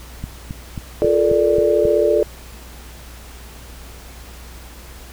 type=click train; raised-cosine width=5 ms; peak=-14 dBFS; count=7; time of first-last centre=0.24-1.853 s; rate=3.72 Hz
type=chord; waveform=sine; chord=Bb major seventh; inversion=second; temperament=equal with one note detuned; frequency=349.2 / 431.4 / 466.2 / 587.3 Hz; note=F4 / A4 / Bb4 / D5; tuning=0 / -34 / 0 / 0 cents; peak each=-20 / -16 / -22 / -17 dBFS; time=1.02-2.23 s; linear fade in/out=0 ms
effects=added 60 Hz sine -37 dBFS peak until 5.12 s + pink hiss -41 dBFS RMS until 5.12 s